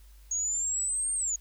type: exponential two-way sweep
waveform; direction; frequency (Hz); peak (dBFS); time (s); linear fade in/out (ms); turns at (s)
sine; up then down; 6610 to 8770 to 6610; -27; 0.31-1.36; 5; 1.14
effects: added 50 Hz sine -50 dBFS peak until 1.4 s + white hiss -63 dBFS RMS until 1.4 s